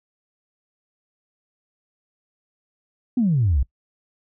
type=exponential sweep; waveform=sine; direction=down; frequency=261.6 to 59 Hz; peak=-15 dBFS; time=3.17-3.63 s; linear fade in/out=5 ms; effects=noise-tail reverb RT60 0.1 s tail -23 dB re dry + tanh soft clip ceiling -11 dBFS